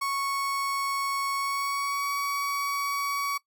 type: tone with pitch glide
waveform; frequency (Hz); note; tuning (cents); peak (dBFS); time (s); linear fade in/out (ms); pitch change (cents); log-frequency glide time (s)
35% pulse; 1107 to 1129; C#6 to C#6; -3 to +31; -25; 0.01-3.38; 10; +34; 1.36-2.09
effects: noise-tail reverb RT60 0.1 s tail -20 dB re dry